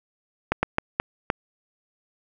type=slowing click train; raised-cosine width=0.5 ms; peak=-5 dBFS; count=5; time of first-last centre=0.52-1.301 s; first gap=110 ms; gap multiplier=1.4; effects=none